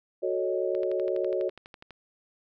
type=chord; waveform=sine; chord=D# half-diminished seventh; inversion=first; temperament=equal; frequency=370 / 440 / 554.4 / 622.3 Hz; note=F#4 / A4 / C#5 / D#5; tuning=0 / 0 / 0 / 0 cents; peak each=-29 / -33 / -30 / -33 dBFS; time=0.22-1.5 s; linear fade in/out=20 ms
type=click train; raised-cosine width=0.3 ms; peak=-29 dBFS; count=15; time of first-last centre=0.75-1.907 s; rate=12.1 Hz
effects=none